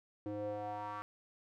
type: tone with band-pass filter sweep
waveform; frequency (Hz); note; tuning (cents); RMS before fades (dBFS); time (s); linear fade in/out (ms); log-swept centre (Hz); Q
square; 104; G#2; +3; -41; 0.26-1.02; 0; 380 to 1200; 4.2
effects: none